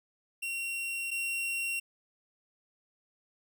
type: tone pair in turn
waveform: 45% pulse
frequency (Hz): 2742 / 2742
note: F7 / F7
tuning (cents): -32 / -32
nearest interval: unison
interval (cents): 0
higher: neither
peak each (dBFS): -33 / -31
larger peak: second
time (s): 0.42-1.11 / 1.11-1.8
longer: neither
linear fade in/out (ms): 10
effects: none